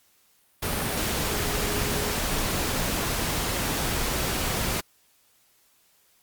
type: tone in noise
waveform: sine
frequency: 415.3 Hz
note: G#4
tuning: in tune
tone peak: -34 dBFS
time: 1.28-2.14 s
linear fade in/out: 10 ms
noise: pink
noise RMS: -27 dBFS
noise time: 0.62-4.81 s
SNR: -10 dB
effects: white hiss -63 dBFS RMS until 6.22 s + Opus 48 kbps

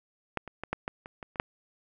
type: clicks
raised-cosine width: 0.5 ms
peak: -14 / -26 / -20 / -14 / -17 / -27 / -25 / -30 / -8 dBFS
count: 9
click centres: 0.373 / 0.477 / 0.636 / 0.73 / 0.879 / 1.059 / 1.228 / 1.358 / 1.399 s
effects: none

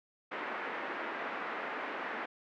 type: band-pass noise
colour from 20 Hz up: white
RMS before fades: -39 dBFS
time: 0.31-2.26 s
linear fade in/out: 10 ms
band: 250 to 2000 Hz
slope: 24 dB/octave
effects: none

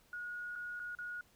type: tone with dropouts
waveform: sine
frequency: 1447 Hz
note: F#6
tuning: 39 cents flat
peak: -40 dBFS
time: 0.13-1.21 s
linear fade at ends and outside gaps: 2 ms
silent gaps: 0.555-0.559 / 0.795-0.799 / 0.951-0.987 s
effects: pink hiss -68 dBFS RMS until 1.35 s

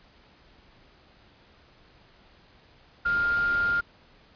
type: tone in noise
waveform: sine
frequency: 1405 Hz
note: F6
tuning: 10 cents sharp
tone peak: -22 dBFS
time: 3.05-3.81 s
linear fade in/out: 10 ms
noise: pink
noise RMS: -39 dBFS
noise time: 3.05-3.81 s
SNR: +14 dB
effects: pink hiss -57 dBFS RMS until 4.35 s + resampled to 11025 Hz

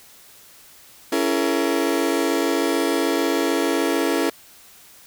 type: chord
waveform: 35% pulse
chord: A# half-diminished seventh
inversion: first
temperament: just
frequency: 279.7 / 335.6 / 419.5 / 466.2 Hz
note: C#4 / E4 / G#4 / A#4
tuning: +16 / +31 / +17 / 0 cents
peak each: -22 / -21 / -25 / -24 dBFS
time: 1.12-4.3 s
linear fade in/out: 5 ms
effects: white hiss -48 dBFS RMS until 5.06 s

